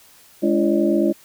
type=tone cluster; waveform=sine; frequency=209.2 / 285.9 / 339 / 560 / 610 Hz; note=G#3 / D4 / E4 / C#5 / D#5; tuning=+13 / -46 / +49 / +18 / -34 cents; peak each=-21 / -22 / -18 / -26 / -25 dBFS; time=0.42-1.13 s; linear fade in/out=20 ms; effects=white hiss -50 dBFS RMS until 1.24 s